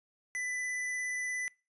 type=tone with vibrato; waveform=square; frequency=1995 Hz; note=B6; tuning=17 cents sharp; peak=-34 dBFS; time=0.35-1.48 s; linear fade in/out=0 ms; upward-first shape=sine; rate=17 Hz; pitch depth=8 cents each way; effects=noise-tail reverb RT60 0.3 s tail -24 dB re dry + resampled to 24000 Hz